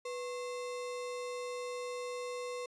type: tone with sample-and-hold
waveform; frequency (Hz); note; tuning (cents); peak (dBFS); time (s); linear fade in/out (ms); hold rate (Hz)
sine; 493.9; B4; 0; -37; 0.05-2.66; 5; 1575
effects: resampled to 22050 Hz